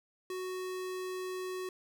square tone, 370 Hz, F#4, in tune, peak -37 dBFS, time 0.3-1.69 s, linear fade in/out 2 ms, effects none

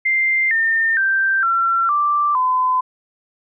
sine tone with pitch steps, 2093 / 1811.6 / 1568 / 1357.1 / 1174.7 / 1016.7 Hz, C7 / A#6 / G6 / E6 / D6 / B5, 0 / -50 / 0 / +50 / 0 / +50 cents, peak -14 dBFS, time 0.05-2.81 s, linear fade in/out 10 ms, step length 460 ms, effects none

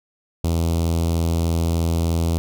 sawtooth tone with notch filter, 83.2 Hz, E2, 17 cents sharp, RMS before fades -20 dBFS, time 0.44-2.38 s, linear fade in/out 0 ms, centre 1700 Hz, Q 0.53, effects none

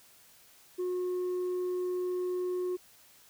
sine tone, 362.2 Hz, F#4, 37 cents flat, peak -27 dBFS, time 0.78-2.77 s, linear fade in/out 20 ms, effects tanh soft clip ceiling -29 dBFS + white hiss -59 dBFS RMS until 3.29 s

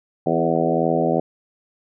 harmonic tone with a mistuned harmonic, 82.41 Hz, E2, in tune, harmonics 2 / 3 / 4 / 5 / 6 / 7 / 8 / 9, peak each -25 / -25 / -25 / -25 / -25 / -25 / -25 / -25 dBFS, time 0.26-1.2 s, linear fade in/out 5 ms, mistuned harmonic 4, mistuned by +17 cents, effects none

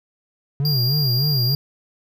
triangle tone with vibrato, 134.6 Hz, C3, 49 cents sharp, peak -16 dBFS, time 0.6-1.55 s, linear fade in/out 0 ms, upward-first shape sine, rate 3.3 Hz, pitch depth 190 cents each way
square tone, 4785 Hz, D8, 32 cents sharp, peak -21 dBFS, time 0.65-1.55 s, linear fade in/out 2 ms
effects none

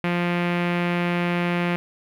sawtooth tone with low-pass filter, 174.61 Hz, F3, in tune, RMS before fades -23 dBFS, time 0.04-1.76 s, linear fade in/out 0 ms, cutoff 2400 Hz, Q 2.6, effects 9-bit

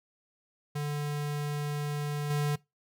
square tone with level steps, 146.83 Hz, D3, in tune, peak -31 / -27 dBFS, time 0.75-2.56 s, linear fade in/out 10 ms, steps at 2.3 s, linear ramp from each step 5 ms, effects noise-tail reverb RT60 0.2 s tail -22 dB re dry

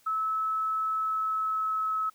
sine tone with pitch glide, 1300 to 1291 Hz, E6 to E6, -24 to -37 cents, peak -26 dBFS, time 0.06-2.1 s, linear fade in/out 10 ms, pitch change -13 cents, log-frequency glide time 0.97-1.97 s, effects white hiss -63 dBFS RMS until 2.14 s

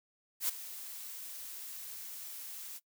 blue noise with ADSR envelope, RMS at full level -30 dBFS, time 0.4-2.8 s, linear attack 86 ms, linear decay 14 ms, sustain -15 dB, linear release 36 ms, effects noise-tail reverb RT60 0.1 s tail -21 dB re dry

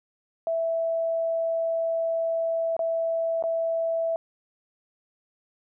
sine tone with dropouts, 659.3 Hz, E5, in tune, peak -23 dBFS, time 0.47-4.16 s, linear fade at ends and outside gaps 1 ms, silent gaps 2.766-2.792 / 3.425-3.438 s, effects none

